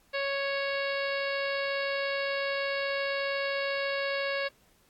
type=harmonic tone with a mistuned harmonic; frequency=554.4 Hz; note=C#5; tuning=in tune; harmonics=1 / 2 / 3 / 4 / 5 / 6 / 7 / 8 / 9; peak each=-31 / -39 / -35 / -37 / -39 / -48 / -44 / -42 / -50 dBFS; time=0.13-4.49 s; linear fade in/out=20 ms; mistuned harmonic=7; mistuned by=-17 cents; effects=pink hiss -65 dBFS RMS until 4.89 s + AAC 64 kbps